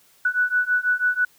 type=beating tone pair; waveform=sine; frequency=1478 / 1484.1 Hz; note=F#6 / F#6; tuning=-2 / +5 cents; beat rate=6.1 Hz; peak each=-22 / -21 dBFS; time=0.25-1.25 s; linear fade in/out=5 ms; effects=white hiss -57 dBFS RMS until 1.38 s